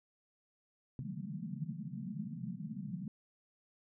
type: band-pass noise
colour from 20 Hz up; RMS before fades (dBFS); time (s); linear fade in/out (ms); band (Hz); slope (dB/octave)
white; -42; 0.99-3.08; 2; 130 to 230; 96
effects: none